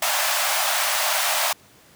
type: high-pass noise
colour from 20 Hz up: pink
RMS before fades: -22 dBFS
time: 0.02-1.53 s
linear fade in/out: 5 ms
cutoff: 590 Hz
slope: 96 dB/octave
effects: pink hiss -52 dBFS RMS until 1.95 s + high-pass 100 Hz 12 dB/octave